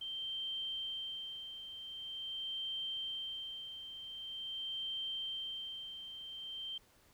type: tone with tremolo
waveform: sine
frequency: 3136 Hz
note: G7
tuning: in tune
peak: -37 dBFS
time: 0.01-6.78 s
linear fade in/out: 5 ms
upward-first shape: sine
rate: 0.45 Hz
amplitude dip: 60%
effects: pink hiss -67 dBFS RMS until 7.13 s